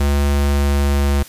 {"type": "tone with pitch glide", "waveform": "square", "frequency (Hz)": [71.1, 70.49], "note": ["C#2", "C#2"], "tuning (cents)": [45, 30], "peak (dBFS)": -14, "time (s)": [0, 1.23], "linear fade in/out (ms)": 5, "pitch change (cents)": -15, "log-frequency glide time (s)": [0.2, 1.09], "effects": ["white hiss -40 dBFS RMS until 1.28 s", "resampled to 32000 Hz"]}